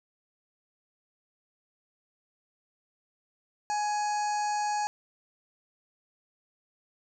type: harmonic tone with a mistuned harmonic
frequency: 836 Hz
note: G#5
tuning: 11 cents sharp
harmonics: 1 / 2 / 3 / 5 / 6 / 7 / 8 / 9 / 10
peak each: -27 / -40 / -45 / -44 / -52 / -49 / -42 / -53 / -56 dBFS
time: 3.7-4.87 s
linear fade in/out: 0 ms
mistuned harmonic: 5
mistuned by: +110 cents
effects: none